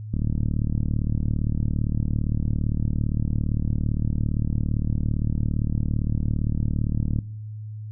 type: click train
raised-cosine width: 5 ms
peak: -12 dBFS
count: 266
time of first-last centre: 0.14-7.188 s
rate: 37.6 Hz
effects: noise-tail reverb RT60 1.0 s tail -23 dB re dry + added 107 Hz sine -32 dBFS peak until 7.91 s